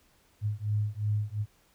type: beating tone pair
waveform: sine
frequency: 103.8 / 106.6 Hz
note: G#2 / G#2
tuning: 0 / +46 cents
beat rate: 2.8 Hz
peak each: -30 dBFS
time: 0.41-1.46 s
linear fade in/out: 50 ms
effects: pink hiss -65 dBFS RMS until 1.74 s